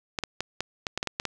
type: clicks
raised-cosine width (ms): 0.2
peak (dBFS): -11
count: 10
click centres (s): 0.188 / 0.237 / 0.406 / 0.606 / 0.868 / 0.976 / 1.029 / 1.073 / 1.199 / 1.253
effects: none